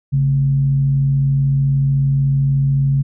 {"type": "tone with frequency modulation", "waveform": "sine", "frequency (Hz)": 138.3, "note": "C#3", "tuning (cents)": -4, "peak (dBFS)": -12, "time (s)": [0.12, 3.03], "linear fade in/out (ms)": 20, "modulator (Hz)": 83.8, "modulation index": 0.23, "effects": []}